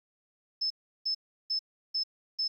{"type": "tone bursts", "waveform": "sine", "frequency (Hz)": 5240, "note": "E8", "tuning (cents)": -11, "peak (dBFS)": -27, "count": 5, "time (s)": [0.61, 2.48], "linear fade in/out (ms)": 10, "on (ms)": 94, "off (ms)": 350, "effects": ["11-bit"]}